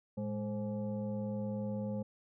sine tone with frequency modulation, 207.7 Hz, G#3, in tune, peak -34 dBFS, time 0.17-2.03 s, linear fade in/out 10 ms, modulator 319 Hz, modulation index 0.98, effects none

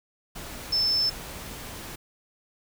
sine tone in noise, 5274 Hz, E8, in tune, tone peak -21 dBFS, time 0.72-1.1 s, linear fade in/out 10 ms, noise pink, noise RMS -39 dBFS, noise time 0.35-1.96 s, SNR +15 dB, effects none

